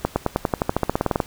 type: accelerating click train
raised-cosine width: 1 ms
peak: -4 dBFS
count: 17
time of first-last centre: 0.05-1.202 s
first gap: 110 ms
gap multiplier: 0.94
effects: pink hiss -44 dBFS RMS until 1.26 s